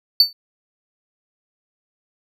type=tone with exponential decay; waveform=triangle; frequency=4500 Hz; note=C#8; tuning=25 cents sharp; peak=-4 dBFS; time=0.2-0.33 s; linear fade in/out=2 ms; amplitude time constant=27 ms; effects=none